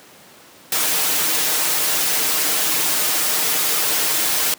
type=noise with comb filter; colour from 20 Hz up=white; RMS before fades=-19 dBFS; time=0.72-4.54 s; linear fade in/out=2 ms; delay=6.5 ms; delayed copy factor=+0.6; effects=pink hiss -45 dBFS RMS until 4.58 s + high-pass 200 Hz 12 dB/octave